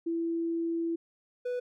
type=tone pair in turn; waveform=sine / triangle; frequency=333.3 / 493.9 Hz; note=E4 / B4; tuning=+19 / 0 cents; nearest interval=perfect fifth; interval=681 cents; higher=second; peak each=-28 dBFS; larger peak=neither; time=0.06-0.96 / 1.45-1.6 s; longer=first; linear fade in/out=10 ms; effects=none